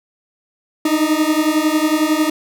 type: beating tone pair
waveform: 40% pulse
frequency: 303.9 / 314.9 Hz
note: D#4 / D#4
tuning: -41 / +21 cents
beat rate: 11 Hz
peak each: -16 dBFS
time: 0.85-2.3 s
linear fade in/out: 5 ms
effects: none